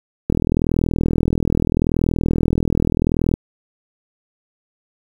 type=click train; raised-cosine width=3 ms; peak=-4 dBFS; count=125; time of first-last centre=0.3-3.339 s; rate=40.8 Hz; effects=7-bit